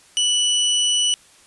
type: tone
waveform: sawtooth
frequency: 2960 Hz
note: F#7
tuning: in tune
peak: -13 dBFS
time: 0.17-1.14 s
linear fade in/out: 0 ms
effects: white hiss -51 dBFS RMS until 1.46 s + resampled to 24000 Hz